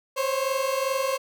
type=tone pair together; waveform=30% pulse; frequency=524 / 546.5 Hz; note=C5 / C#5; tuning=+2 / -25 cents; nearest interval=minor second; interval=73 cents; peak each=-24 dBFS; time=0.16-1.18 s; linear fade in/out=20 ms; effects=none